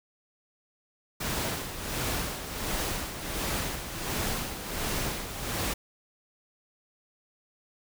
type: noise with tremolo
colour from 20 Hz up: pink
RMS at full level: -30 dBFS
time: 1.2-5.74 s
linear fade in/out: 10 ms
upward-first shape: sine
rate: 1.4 Hz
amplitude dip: 60%
effects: none